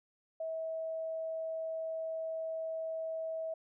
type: tone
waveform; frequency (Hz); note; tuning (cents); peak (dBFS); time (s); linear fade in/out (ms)
sine; 646; E5; -35; -35; 0.4-3.54; 5
effects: none